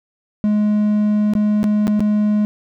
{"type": "tone with dropouts", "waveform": "triangle", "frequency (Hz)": 210, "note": "G#3", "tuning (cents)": 19, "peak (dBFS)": -11, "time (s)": [0.44, 2.45], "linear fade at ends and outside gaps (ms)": 0, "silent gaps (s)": [[1.336, 1.352], [1.631, 1.641], [1.87, 1.879], [1.995, 2.005]], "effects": []}